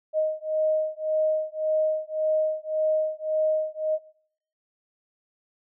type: beating tone pair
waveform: sine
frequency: 622.3 / 624.1 Hz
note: D#5 / D#5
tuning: 0 / +5 cents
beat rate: 1.8 Hz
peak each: -25 dBFS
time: 0.13-3.99 s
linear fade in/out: 50 ms
effects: noise-tail reverb RT60 0.6 s tail -20 dB re dry